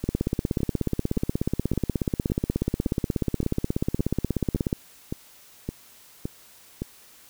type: two click trains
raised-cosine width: 3 ms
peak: -15 / -10 dBFS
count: 13 / 78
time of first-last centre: 0.04-6.82 / 0.09-4.729 s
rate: 1.77 / 16.6 Hz
effects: white hiss -52 dBFS RMS until 7.29 s

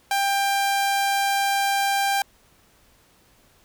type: tone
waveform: sawtooth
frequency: 793 Hz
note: G5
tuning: 20 cents sharp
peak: -16 dBFS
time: 0.11-2.22 s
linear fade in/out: 2 ms
effects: pink hiss -58 dBFS RMS until 3.64 s

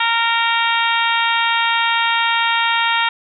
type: harmonic tone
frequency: 462.2 Hz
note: A#4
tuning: 15 cents flat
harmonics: 2 / 3 / 4 / 5 / 6 / 7 / 8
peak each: -19 / -21 / -22 / -23 / -24 / -24 / -25 dBFS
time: 0-3.09 s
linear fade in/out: 5 ms
effects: none

